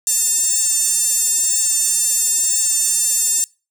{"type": "tone with high-pass filter", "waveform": "sawtooth", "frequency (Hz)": 899, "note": "A5", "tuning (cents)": 37, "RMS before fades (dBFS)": -17, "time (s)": [0.07, 3.44], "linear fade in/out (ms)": 0, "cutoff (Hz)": 7600, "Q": 5.4, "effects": ["noise-tail reverb RT60 0.3 s tail -24 dB re dry"]}